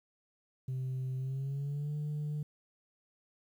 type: tone with pitch glide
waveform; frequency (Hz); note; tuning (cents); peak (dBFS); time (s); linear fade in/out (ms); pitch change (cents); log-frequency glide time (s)
sine; 130 to 149.33; C3 to D3; -11 to +29; -31; 0.68-2.43; 5; +240; 1.17-1.95
effects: tanh soft clip ceiling -32 dBFS + 11-bit